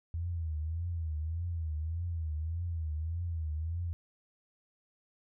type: tone with vibrato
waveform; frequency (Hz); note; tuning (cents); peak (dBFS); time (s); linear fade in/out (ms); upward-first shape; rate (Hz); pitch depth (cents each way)
sine; 81.6; E2; -17; -32; 0.14-3.93; 0; triangle; 1.7; 130
effects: none